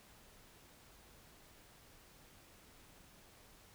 silence, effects pink hiss -62 dBFS RMS until 3.74 s

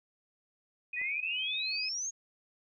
sine tone with pitch glide, 2489 to 2533 Hz, D#7 to D#7, 0 to +30 cents, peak -35 dBFS, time 0.93-1.89 s, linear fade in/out 5 ms, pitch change +30 cents, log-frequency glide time 1.05-1.35 s
sine exponential sweep, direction up, 1900 to 6680 Hz, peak -33 dBFS, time 0.96-2.11 s, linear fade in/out 20 ms
click, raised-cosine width 1 ms, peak -39 dBFS, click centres 1.015 s
effects none

